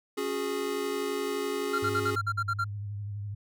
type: chord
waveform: square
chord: C# suspended fourth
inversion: none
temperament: equal with one note detuned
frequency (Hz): 277.2 / 363.6 / 415.3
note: C#4 / F#4 / G#4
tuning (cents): 0 / -30 / 0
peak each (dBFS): -37 / -36 / -32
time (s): 0.17-2.16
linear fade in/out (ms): 10
type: tone bursts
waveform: triangle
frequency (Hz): 1378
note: F6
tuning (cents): -24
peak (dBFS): -24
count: 9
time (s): 1.73-2.644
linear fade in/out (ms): 10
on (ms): 58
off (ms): 49
type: tone with vibrato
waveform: sine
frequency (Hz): 102.3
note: G#2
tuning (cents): -26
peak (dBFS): -33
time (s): 1.82-3.35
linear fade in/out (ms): 10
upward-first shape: sine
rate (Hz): 12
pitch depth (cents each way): 42
effects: none